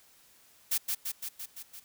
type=noise with echo; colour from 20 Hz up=blue; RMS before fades=-28 dBFS; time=0.71-0.78 s; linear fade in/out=10 ms; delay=170 ms; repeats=6; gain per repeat=-3 dB; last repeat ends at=1.8 s; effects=white hiss -61 dBFS RMS until 1.84 s